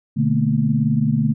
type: tone cluster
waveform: sine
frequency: 122.8 / 148.3 / 219.8 / 238.1 Hz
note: B2 / D3 / A3 / A#3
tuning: -9 / +17 / -2 / +37 cents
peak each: -23 / -19 / -19 / -24 dBFS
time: 0.16-1.34 s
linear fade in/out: 20 ms
effects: none